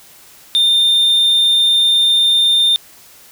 triangle tone, 3614 Hz, A7, 46 cents sharp, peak -8 dBFS, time 0.55-2.76 s, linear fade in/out 0 ms, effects white hiss -43 dBFS RMS until 3.31 s

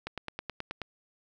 click train, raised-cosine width 0.3 ms, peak -19 dBFS, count 8, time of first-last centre 0.07-0.817 s, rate 9.37 Hz, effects none

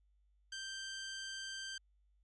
15% pulse tone, 1568 Hz, G6, in tune, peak -36 dBFS, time 0.52-1.78 s, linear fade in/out 5 ms, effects added 50 Hz sine -69 dBFS peak until 2.23 s + resampled to 24000 Hz

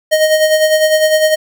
square tone with tremolo, 622.3 Hz, D#5, in tune, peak -7 dBFS, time 0.11-1.36 s, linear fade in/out 20 ms, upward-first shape sine, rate 9.9 Hz, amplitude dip 55%, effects none

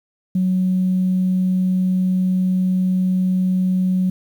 sine tone, 185 Hz, F#3, in tune, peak -14 dBFS, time 0.35-4.1 s, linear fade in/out 5 ms, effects tanh soft clip ceiling -10 dBFS + 8-bit

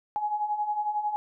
sine beating tone pair, 830.6 / 841.6 Hz, G#5 / G#5, 0 / +23 cents, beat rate 11 Hz, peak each -33 / -27 dBFS, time 0.16-1.16 s, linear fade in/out 0 ms, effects none

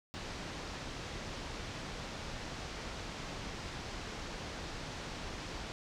pink low-pass noise, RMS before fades -43 dBFS, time 0.14-5.72 s, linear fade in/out 0 ms, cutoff 6200 Hz, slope 24 dB/octave, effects none

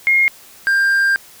sine / triangle tone pair in turn, 2141 / 1592.9 Hz, C7 / G6, +39 / +27 cents, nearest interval perfect fourth, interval 512 cents, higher first, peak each -10 dBFS, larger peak neither, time 0.07-0.28 / 0.67-1.16 s, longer second, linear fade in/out 0 ms, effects white hiss -43 dBFS RMS until 1.4 s

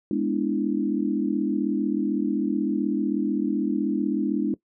sine chord, E dominant seventh, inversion first, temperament equal, 207.7 / 246.9 / 293.7 / 329.6 Hz, G#3 / B3 / D4 / E4, 0 / 0 / 0 / 0 cents, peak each -27 / -29 / -25 / -28 dBFS, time 0.11-4.54 s, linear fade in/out 2 ms, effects noise-tail reverb RT60 0.1 s tail -19 dB re dry

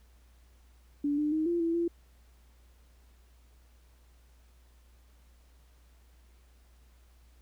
sine tone with pitch steps, 288.9 / 299.1 / 313.3 / 343.7 / 332.6 / 340.5 Hz, D4 / D4 / D#4 / F4 / E4 / F4, -28 / +32 / +12 / -28 / +16 / -44 cents, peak -26 dBFS, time 1.04-1.88 s, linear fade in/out 5 ms, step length 140 ms, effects added 60 Hz sine -57 dBFS peak until 7.41 s + pink hiss -68 dBFS RMS until 7.41 s

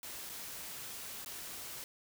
white noise with dropouts, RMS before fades -45 dBFS, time 0.03-1.84 s, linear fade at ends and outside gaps 1 ms, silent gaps 0.294-0.297 / 1.247-1.26 s, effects none

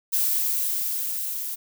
violet noise with level ramp, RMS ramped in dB -22 to -31 dBFS, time 0.12-1.56 s, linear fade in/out 20 ms, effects none

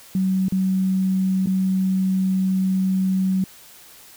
sine tone with dropouts, 188.9 Hz, F#3, 36 cents sharp, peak -17 dBFS, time 0.15-3.44 s, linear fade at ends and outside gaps 2 ms, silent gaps 0.484-0.522 / 1.46-1.471 s, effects white hiss -46 dBFS RMS until 4.16 s

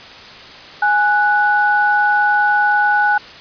sine tone pair together, 830.6 / 1480 Hz, G#5 / F#6, 0 / 0 cents, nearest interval minor seventh, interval 1000 cents, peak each -14 dBFS, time 0.82-3.18 s, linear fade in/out 5 ms, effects white hiss -36 dBFS RMS until 3.4 s + resampled to 11025 Hz

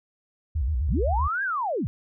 sine tone with vibrato, 68.7 Hz, C#2, 15 cents flat, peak -22 dBFS, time 0.55-1.28 s, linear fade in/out 10 ms, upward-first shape square, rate 7.7 Hz, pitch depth 210 cents each way
sine linear two-way sweep, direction up then down, 75.3 to 1651 to 75.3 Hz, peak -24 dBFS, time 0.89-1.87 s, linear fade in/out 0 ms, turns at 1.43 s
effects none

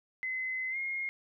sine tone with pitch glide, 2042 to 2142 Hz, C7 to C7, -43 to +40 cents, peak -32 dBFS, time 0.23-1.09 s, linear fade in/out 0 ms, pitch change +83 cents, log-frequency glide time 0.7-0.77 s, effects none

